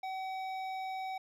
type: tone with hard clipping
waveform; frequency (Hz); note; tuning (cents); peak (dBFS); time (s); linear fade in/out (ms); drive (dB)
sine; 759; F#5; +44; -38; 0.03-1.18; 5; 11
effects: none